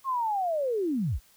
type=linear sweep; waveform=sine; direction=down; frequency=1094 to 32.38 Hz; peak=-25 dBFS; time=0.04-1.2 s; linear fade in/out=50 ms; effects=white hiss -60 dBFS RMS until 1.36 s